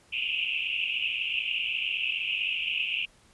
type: band-pass noise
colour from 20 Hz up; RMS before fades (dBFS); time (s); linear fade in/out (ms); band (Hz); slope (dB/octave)
white; -30; 0.12-3.06; 20; 2500 to 2900; 96
effects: pink hiss -60 dBFS RMS until 3.33 s + resampled to 24000 Hz